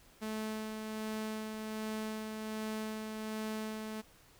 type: tone with tremolo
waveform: sawtooth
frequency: 217.3 Hz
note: A3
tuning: 21 cents flat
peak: -32 dBFS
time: 0.21-4.02 s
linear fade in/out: 20 ms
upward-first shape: sine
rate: 1.3 Hz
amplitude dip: 35%
effects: pink hiss -62 dBFS RMS until 4.39 s